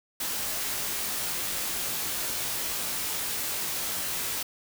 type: noise with comb filter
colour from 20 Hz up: white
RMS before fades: -31 dBFS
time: 0.2-4.43 s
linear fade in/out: 5 ms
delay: 20 ms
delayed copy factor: -0.6
effects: none